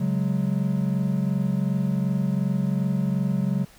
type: chord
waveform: triangle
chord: C# suspended fourth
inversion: none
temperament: equal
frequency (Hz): 138.59 / 185 / 207.7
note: C#3 / F#3 / G#3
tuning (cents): 0 / 0 / 0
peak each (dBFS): -24 / -22 / -26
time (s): 0-3.65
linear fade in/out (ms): 10
effects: pink hiss -52 dBFS RMS until 3.78 s